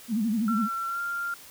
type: tone with vibrato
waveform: sine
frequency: 220 Hz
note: A3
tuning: in tune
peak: -23 dBFS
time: 0.08-0.69 s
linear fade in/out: 50 ms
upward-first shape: sine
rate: 12 Hz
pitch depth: 140 cents each way
type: tone with pitch glide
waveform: sine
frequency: 1354 to 1392.1 Hz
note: E6 to F6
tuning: +46 to -6 cents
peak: -28 dBFS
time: 0.48-1.34 s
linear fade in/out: 2 ms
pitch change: +48 cents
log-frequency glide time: 0.87-1 s
effects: white hiss -48 dBFS RMS until 1.5 s